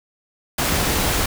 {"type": "noise", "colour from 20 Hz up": "pink", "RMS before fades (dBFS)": -20, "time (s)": [0.58, 1.26], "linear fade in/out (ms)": 5, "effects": []}